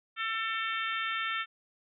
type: harmonic tone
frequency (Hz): 447.4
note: A4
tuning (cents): +29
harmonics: 3 / 4 / 5 / 6 / 7 / 8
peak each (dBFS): -34 / -36 / -38 / -40 / -41 / -42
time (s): 0.16-1.46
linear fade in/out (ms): 50
effects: none